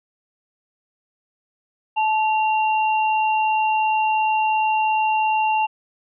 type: tone pair together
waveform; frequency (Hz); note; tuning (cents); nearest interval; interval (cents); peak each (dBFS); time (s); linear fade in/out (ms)
sine; 868.6 / 2760; A5 / F7; -23 / -21; octave + minor sixth; 2002; -17 / -26; 1.96-5.67; 20
effects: none